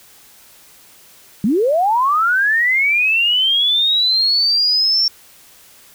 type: linear sweep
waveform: sine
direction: up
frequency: 183.3 to 5480 Hz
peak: -12 dBFS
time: 1.44-5.08 s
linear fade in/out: 2 ms
effects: white hiss -46 dBFS RMS until 5.94 s